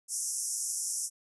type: band-pass noise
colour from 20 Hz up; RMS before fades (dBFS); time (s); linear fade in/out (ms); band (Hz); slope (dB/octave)
white; -34; 0.08-1.1; 50; 5400 to 11000; 96
effects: none